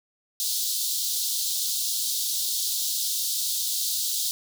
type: high-pass noise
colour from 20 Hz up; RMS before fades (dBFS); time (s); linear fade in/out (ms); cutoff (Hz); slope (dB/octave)
pink; -27; 0.4-4.31; 0; 3600; 48
effects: none